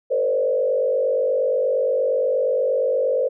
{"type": "tone with frequency modulation", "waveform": "sine", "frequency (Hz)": 523.3, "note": "C5", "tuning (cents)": 0, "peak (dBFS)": -17, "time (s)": [0.1, 3.29], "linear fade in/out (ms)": 20, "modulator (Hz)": 48.5, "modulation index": 1.2, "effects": []}